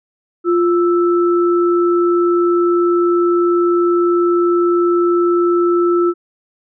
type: tone pair together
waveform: sine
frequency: 349.2 / 1318.5 Hz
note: F4 / E6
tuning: 0 / 0 cents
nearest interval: octave + major seventh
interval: 2300 cents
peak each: -11 / -20 dBFS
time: 0.44-6.14 s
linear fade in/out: 50 ms
effects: none